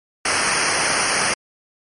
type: noise with comb filter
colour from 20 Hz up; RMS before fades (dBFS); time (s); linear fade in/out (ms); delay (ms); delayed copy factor
pink; -19; 0.25-1.34; 5; 0.27; -1
effects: MP3 48 kbps

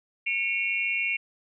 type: tone cluster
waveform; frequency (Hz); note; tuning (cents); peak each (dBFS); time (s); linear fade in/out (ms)
sine; 2202 / 2392 / 2748; C#7 / D7 / F7; -12 / +31 / -29; -29; 0.26-1.17; 10
effects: none

